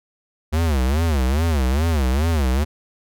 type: tone with vibrato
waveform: square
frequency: 72.8 Hz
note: D2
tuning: 15 cents flat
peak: -17 dBFS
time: 0.52-2.65 s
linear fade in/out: 20 ms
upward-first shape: sine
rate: 2.4 Hz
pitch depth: 250 cents each way
effects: none